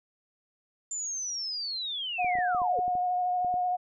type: linear sweep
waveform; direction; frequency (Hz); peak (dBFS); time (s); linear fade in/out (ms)
sine; down; 7220 to 392; -31; 0.91-2.8; 5
type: tone with vibrato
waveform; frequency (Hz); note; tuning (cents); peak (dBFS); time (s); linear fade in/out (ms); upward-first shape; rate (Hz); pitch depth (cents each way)
sine; 723; F#5; -40; -25; 2.18-3.77; 20; sine; 13; 16
type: clicks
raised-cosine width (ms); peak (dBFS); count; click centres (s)
2; -30; 10; 2.246 / 2.354 / 2.387 / 2.548 / 2.618 / 2.789 / 2.88 / 2.953 / 3.447 / 3.541
effects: none